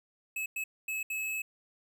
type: tone bursts at uneven times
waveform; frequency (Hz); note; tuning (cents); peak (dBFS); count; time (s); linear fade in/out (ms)
square; 2587; E7; -33; -33; 4; 0.36-0.46 / 0.56-0.64 / 0.88-1.03 / 1.1-1.42; 5
effects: none